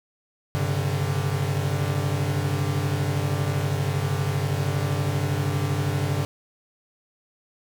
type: chord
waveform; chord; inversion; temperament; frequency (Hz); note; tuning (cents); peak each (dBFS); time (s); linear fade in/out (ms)
45% pulse; G suspended fourth; none; equal with one note detuned; 98 / 134.26 / 146.83; G2 / C3 / D3; 0 / +45 / 0; -27; 0.55-6.25; 0
effects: none